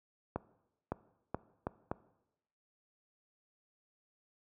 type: accelerating click train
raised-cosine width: 1 ms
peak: -20 dBFS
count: 5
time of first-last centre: 0.36-1.915 s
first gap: 560 ms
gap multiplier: 0.76
effects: noise-tail reverb RT60 0.9 s tail -19 dB re dry + high-pass 60 Hz 12 dB/octave